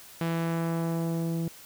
sawtooth tone with low-pass filter sweep, 166.1 Hz, E3, 13 cents sharp, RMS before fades -29 dBFS, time 0.21-1.48 s, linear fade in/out 2 ms, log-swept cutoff 3500 to 340 Hz, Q 0.77, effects white hiss -49 dBFS RMS until 1.65 s

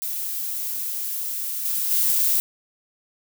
violet noise with level steps, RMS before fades -28 / -24 / -20 dBFS, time 0.02-2.4 s, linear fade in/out 0 ms, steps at 1.65 / 1.91 s, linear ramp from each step 2 ms, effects none

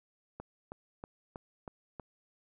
click train, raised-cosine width 1 ms, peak -28 dBFS, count 6, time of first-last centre 0.4-1.997 s, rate 3.13 Hz, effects none

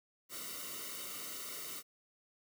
white noise with comb filter, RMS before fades -44 dBFS, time 0.29-1.83 s, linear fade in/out 50 ms, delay 1.2 ms, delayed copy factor -0.9, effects none

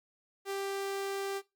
sawtooth tone, 393.4 Hz, G4, 6 cents sharp, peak -30 dBFS, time 0.45-1.42 s, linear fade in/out 50 ms, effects noise-tail reverb RT60 0.2 s tail -17 dB re dry + Opus 48 kbps

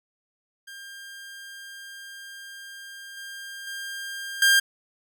sawtooth tone with level steps, 1600 Hz, G6, 35 cents sharp, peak -36 / -33 / -29 / -12 dBFS, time 0.67-4.6 s, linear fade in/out 10 ms, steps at 3.17 / 3.67 / 4.42 s, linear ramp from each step 2 ms, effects none

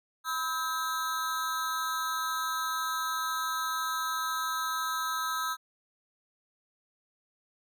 square tone with amplitude modulation, 1291 Hz, E6, 37 cents flat, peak -26 dBFS, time 0.24-5.57 s, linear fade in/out 50 ms, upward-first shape sine, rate 294 Hz, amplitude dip 100%, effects none

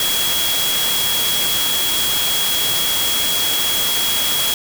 sine tone in noise, 3322 Hz, G#7, in tune, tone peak -19 dBFS, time 0-4.54 s, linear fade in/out 2 ms, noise white, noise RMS -20 dBFS, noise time 0-4.54 s, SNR -2 dB, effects none

